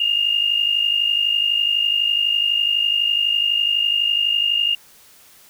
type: tone pair together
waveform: sine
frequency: 2782 / 2834 Hz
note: F7 / F7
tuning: -7 / +25 cents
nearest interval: unison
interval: 32 cents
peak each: -22 / -17 dBFS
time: 0-4.75 s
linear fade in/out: 5 ms
effects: white hiss -49 dBFS RMS until 5.49 s